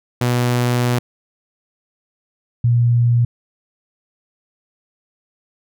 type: tone pair in turn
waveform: sawtooth / sine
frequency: 122.3 / 119.3 Hz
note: B2 / A#2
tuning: -16 / +41 cents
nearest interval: unison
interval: 43 cents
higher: first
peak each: -11 dBFS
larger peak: neither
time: 0.21-0.99 / 2.64-3.25 s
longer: first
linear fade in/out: 5 ms
effects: none